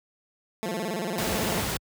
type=tone with vibrato; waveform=15% pulse; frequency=196 Hz; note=G3; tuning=in tune; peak=-22 dBFS; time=0.63-1.61 s; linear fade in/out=0 ms; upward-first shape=square; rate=18 Hz; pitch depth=200 cents each way
type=noise; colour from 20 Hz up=pink; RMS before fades=-29 dBFS; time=1.18-1.77 s; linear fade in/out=2 ms
effects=high-pass 60 Hz 12 dB/octave